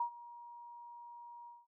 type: tone with ADSR envelope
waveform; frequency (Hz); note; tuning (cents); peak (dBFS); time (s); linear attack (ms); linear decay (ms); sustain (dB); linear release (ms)
sine; 950; A#5; +33; -30; 0-1.67; 5; 92; -19; 200
effects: none